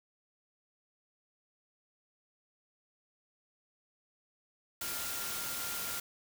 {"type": "tone in noise", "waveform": "sine", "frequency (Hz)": 1396.9, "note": "F6", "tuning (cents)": 0, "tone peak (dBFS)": -46, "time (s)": [4.81, 6], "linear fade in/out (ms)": 5, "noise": "white", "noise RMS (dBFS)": -38, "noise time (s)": [4.81, 6], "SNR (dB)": -11, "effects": []}